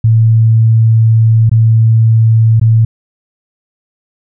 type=tone with dropouts; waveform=sine; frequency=112.4 Hz; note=A2; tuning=37 cents sharp; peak=-4 dBFS; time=0.04-2.85 s; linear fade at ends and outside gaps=5 ms; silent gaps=1.495-1.514 / 2.598-2.613 s; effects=none